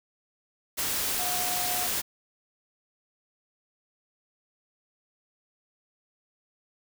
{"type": "tone in noise", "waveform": "sine", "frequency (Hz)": 721, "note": "F#5", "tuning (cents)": -45, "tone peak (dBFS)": -34, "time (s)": [1.18, 1.88], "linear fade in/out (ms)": 20, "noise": "white", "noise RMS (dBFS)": -29, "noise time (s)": [0.77, 2.02], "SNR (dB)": -8, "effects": []}